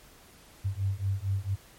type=beating tone pair; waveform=sine; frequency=95.5 / 99.9 Hz; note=G2 / G2; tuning=-45 / +33 cents; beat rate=4.4 Hz; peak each=-30 dBFS; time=0.64-1.56 s; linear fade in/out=20 ms; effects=pink hiss -55 dBFS RMS until 1.78 s + MP3 64 kbps